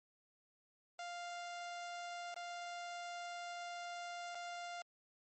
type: tone with dropouts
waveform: sawtooth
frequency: 698.5 Hz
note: F5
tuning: in tune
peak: -40 dBFS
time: 0.99-4.82 s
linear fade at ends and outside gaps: 2 ms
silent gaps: 2.343-2.363 / 4.348-4.352 s
effects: MP3 32 kbps